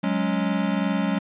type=chord; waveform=square; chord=F# suspended second; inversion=none; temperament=equal; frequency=185 / 207.7 / 277.2 Hz; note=F#3 / G#3 / C#4; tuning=0 / 0 / 0 cents; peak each=-26 / -26 / -28 dBFS; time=0.03-1.19 s; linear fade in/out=10 ms; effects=resampled to 8000 Hz + 10-bit